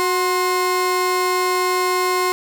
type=tone pair together; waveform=35% pulse; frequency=367.6 / 1061.6 Hz; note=F#4 / C6; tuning=-11 / +25 cents; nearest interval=octave + tritone; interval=1836 cents; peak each=-18 dBFS; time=0-2.32 s; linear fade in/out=0 ms; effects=none